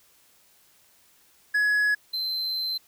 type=tone pair in turn; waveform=triangle; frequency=1684 / 4092 Hz; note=G#6 / C8; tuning=+24 / -39 cents; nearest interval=octave + minor third; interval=1537 cents; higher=second; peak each=-18 / -25 dBFS; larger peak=first; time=1.54-1.95 / 2.13-2.78 s; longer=second; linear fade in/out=10 ms; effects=white hiss -60 dBFS RMS until 2.87 s